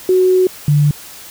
sine tone pair in turn, 370 / 146.83 Hz, F#4 / D3, 0 / 0 cents, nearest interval octave + major third, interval 1600 cents, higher first, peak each -8 dBFS, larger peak neither, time 0.09-0.47 / 0.68-0.91 s, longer first, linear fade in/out 2 ms, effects white hiss -35 dBFS RMS until 1.3 s

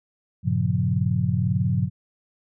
sine chord, G half-diminished seventh, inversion none, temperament equal with one note detuned, 98 / 116.54 / 138.59 / 177.97 Hz, G2 / Bb2 / Db3 / F3, 0 / 0 / 0 / +33 cents, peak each -25 dBFS, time 0.43-1.9 s, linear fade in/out 50 ms, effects none

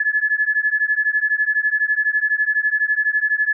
sine beating tone pair, 1709 / 1721 Hz, G#6 / A6, +49 / -39 cents, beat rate 12 Hz, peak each -19 dBFS, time 0-3.53 s, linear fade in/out 5 ms, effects none

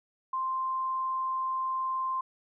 sine tone, 1046.5 Hz, C6, in tune, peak -28 dBFS, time 0.33-2.21 s, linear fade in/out 5 ms, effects none

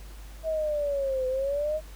sine linear two-way sweep, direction down then up, 647 to 509 to 630 Hz, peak -25 dBFS, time 0.43-1.81 s, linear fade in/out 50 ms, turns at 1.27 s, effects added 50 Hz sine -41 dBFS peak until 1.95 s + pink hiss -52 dBFS RMS until 1.95 s

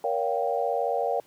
sine chord, G half-diminished seventh, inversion first, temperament just, 470.4 / 564.5 / 705.6 / 784 Hz, Bb4 / Db5 / F5 / G5, +16 / +31 / +18 / 0 cents, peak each -29 / -29 / -29 / -30 dBFS, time 0.04-1.2 s, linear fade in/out 2 ms, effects pink hiss -59 dBFS RMS until 1.26 s + high-pass 150 Hz 12 dB/octave

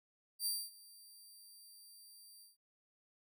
15% pulse tone with ADSR envelope, 4699 Hz, D8, in tune, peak -27 dBFS, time 0.39-2.57 s, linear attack 71 ms, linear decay 240 ms, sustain -23 dB, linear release 150 ms, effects none

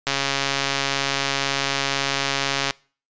click train, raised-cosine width 0.2 ms, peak -4 dBFS, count 365, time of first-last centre 0.07-2.708 s, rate 138 Hz, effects noise-tail reverb RT60 0.4 s tail -24 dB re dry + resampled to 16000 Hz

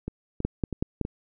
two click trains, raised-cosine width 3 ms, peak -18 / -12 dBFS, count 4 / 4, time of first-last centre 0.08-1.051 / 0.45-1.013 s, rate 3.09 / 5.33 Hz, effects none

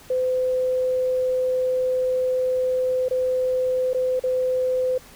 sine tone with dropouts, 510 Hz, C5, 44 cents flat, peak -19 dBFS, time 0.1-4.98 s, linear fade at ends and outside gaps 5 ms, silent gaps 3.085-3.109 / 3.933-3.945 / 4.196-4.237 s, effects pink hiss -47 dBFS RMS until 5.15 s

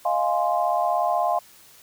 sine chord, F minor seventh, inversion third, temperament equal, 622.3 / 698.5 / 830.6 / 1046.5 Hz, Eb5 / F5 / Ab5 / C6, 0 / 0 / 0 / 0 cents, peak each -27 / -22 / -27 / -27 dBFS, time 0.05-1.39 s, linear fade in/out 5 ms, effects white hiss -51 dBFS RMS until 1.82 s

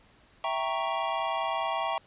square chord, E diminished seventh, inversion none, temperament equal, 659.3 / 784 / 932.3 / 1108.7 Hz, E5 / G5 / Bb5 / Db6, 0 / 0 / 0 / 0 cents, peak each -34 dBFS, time 0.44-1.98 s, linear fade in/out 2 ms, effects pink hiss -60 dBFS RMS until 2.06 s + resampled to 8000 Hz

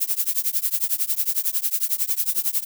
violet noise with tremolo, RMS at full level -19 dBFS, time 0-2.65 s, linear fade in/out 20 ms, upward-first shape triangle, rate 11 Hz, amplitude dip 100%, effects none

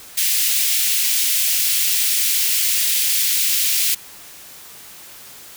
white high-pass noise, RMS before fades -18 dBFS, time 0.17-3.95 s, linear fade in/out 10 ms, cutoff 2200 Hz, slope 24 dB/octave, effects white hiss -40 dBFS RMS until 5.56 s

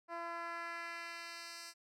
10% pulse tone with band-pass filter sweep, 338.7 Hz, E4, 47 cents sharp, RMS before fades -45 dBFS, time 0.08-1.74 s, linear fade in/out 50 ms, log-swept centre 790 to 6300 Hz, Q 1.1, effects none

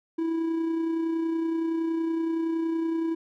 triangle tone with amplitude modulation, 328 Hz, E4, 9 cents flat, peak -21 dBFS, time 0.18-3.15 s, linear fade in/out 10 ms, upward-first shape sine, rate 30.7 Hz, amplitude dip 35%, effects none

